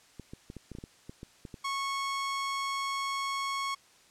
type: clicks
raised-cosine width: 3 ms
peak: -29 dBFS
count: 12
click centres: 0.197 / 0.335 / 0.501 / 0.567 / 0.717 / 0.751 / 0.786 / 0.839 / 1.095 / 1.231 / 1.452 / 1.542 s
type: tone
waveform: sawtooth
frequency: 1100 Hz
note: C#6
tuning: 14 cents flat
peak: -27 dBFS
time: 1.64-3.75 s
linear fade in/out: 10 ms
effects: white hiss -60 dBFS RMS until 4.1 s + low-pass 8000 Hz 12 dB/octave